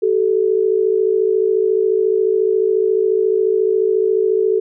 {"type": "tone pair together", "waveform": "sine", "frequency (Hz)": [381.4, 435.6], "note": ["G4", "A4"], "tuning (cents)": [-47, -17], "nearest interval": "major second", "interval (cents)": 230, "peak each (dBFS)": [-16, -15], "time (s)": [0.02, 4.6], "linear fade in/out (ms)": 10, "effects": []}